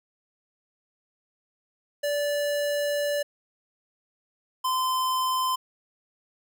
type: tone pair in turn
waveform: square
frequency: 581 / 1029.9 Hz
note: D5 / C6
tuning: -19 / -28 cents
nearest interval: minor seventh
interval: 991 cents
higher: second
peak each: -25 / -24 dBFS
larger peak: second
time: 2.03-3.23 / 4.64-5.56 s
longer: first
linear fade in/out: 10 ms
effects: none